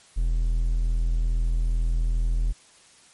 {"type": "tone", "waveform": "triangle", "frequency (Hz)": 41.2, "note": "E1", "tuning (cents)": 0, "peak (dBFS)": -18, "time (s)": [0.16, 2.53], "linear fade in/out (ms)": 20, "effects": ["white hiss -54 dBFS RMS until 3.13 s", "MP3 48 kbps"]}